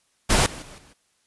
pink noise with level steps, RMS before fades -18 / -37 / -44 / -52 dBFS, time 0.29-0.94 s, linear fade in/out 20 ms, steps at 0.46 / 0.62 / 0.78 s, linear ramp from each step 2 ms, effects white hiss -67 dBFS RMS until 1.26 s + resampled to 24000 Hz

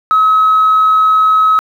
sine tone, 1281 Hz, E6, 50 cents flat, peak -5 dBFS, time 0.11-1.59 s, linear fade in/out 0 ms, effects tanh soft clip ceiling -3 dBFS + 7-bit

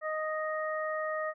harmonic tone, 622.3 Hz, D#5, in tune, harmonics 1 / 2 / 3, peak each -33 / -36 / -38 dBFS, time 0.01-1.34 s, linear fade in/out 50 ms, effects none

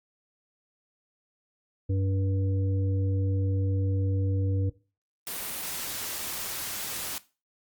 harmonic tone, 96.5 Hz, G2, 27 cents flat, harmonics 1 / 3 / 5, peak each -24 / -34 / -38 dBFS, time 1.89-4.7 s, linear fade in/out 10 ms
white noise, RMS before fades -34 dBFS, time 5.27-7.18 s, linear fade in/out 0 ms
effects noise-tail reverb RT60 0.3 s tail -17 dB re dry + Opus 48 kbps

